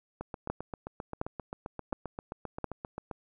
two click trains, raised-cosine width 1 ms, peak -17 / -23 dBFS, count 4 / 23, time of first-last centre 0.5-2.643 / 0.21-3.112 s, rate 1.4 / 7.58 Hz, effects none

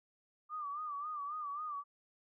sine tone with vibrato, 1186 Hz, D6, 17 cents sharp, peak -38 dBFS, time 0.49-1.84 s, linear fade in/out 50 ms, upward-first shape sine, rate 3.7 Hz, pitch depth 88 cents each way, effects none

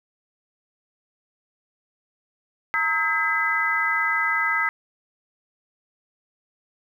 sine tone cluster, 919 / 1287 / 1609 / 2016 Hz, A#5 / E6 / G6 / B6, -25 / -42 / +45 / +35 cents, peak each -30 / -25 / -26 / -23 dBFS, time 2.74-4.69 s, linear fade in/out 0 ms, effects 9-bit

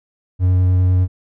triangle tone with vibrato, 91.5 Hz, F#2, 19 cents flat, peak -9 dBFS, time 0.39-1.08 s, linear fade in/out 50 ms, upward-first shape sine, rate 9.9 Hz, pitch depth 10 cents each way, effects none

